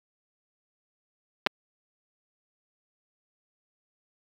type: clicks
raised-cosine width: 0.3 ms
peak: -5 dBFS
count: 2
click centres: 1.464 / 1.469 s
effects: high-pass 200 Hz 12 dB/octave + 7-bit